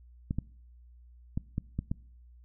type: clicks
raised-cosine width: 5 ms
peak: -18 dBFS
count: 6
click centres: 0.309 / 0.386 / 1.375 / 1.581 / 1.79 / 1.915 s
effects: noise-tail reverb RT60 0.6 s tail -24 dB re dry + added 60 Hz sine -52 dBFS peak until 2.44 s